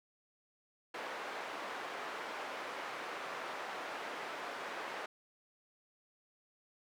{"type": "band-pass noise", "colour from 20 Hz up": "white", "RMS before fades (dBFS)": -43, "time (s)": [0.94, 5.06], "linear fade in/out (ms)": 5, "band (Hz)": [410, 1500], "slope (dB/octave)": 12, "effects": []}